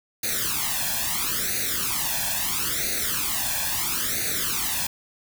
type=noise with flanger; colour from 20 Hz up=white; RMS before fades=-26 dBFS; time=0.23-4.87 s; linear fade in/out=5 ms; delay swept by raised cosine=0.47 to 1.2 ms; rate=0.75 Hz; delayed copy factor=+0.9; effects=none